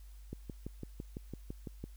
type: click train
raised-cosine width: 3 ms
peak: -28 dBFS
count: 10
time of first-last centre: 0.33-1.84 s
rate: 5.96 Hz
effects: added 50 Hz sine -49 dBFS peak until 1.96 s + white hiss -67 dBFS RMS until 1.96 s